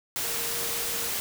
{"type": "tone in noise", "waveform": "sine", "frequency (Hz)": 466.2, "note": "A#4", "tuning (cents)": 0, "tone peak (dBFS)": -41, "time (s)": [0.24, 1.09], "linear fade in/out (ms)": 0, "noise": "white", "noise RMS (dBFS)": -30, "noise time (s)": [0.16, 1.2], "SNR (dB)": -14, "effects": []}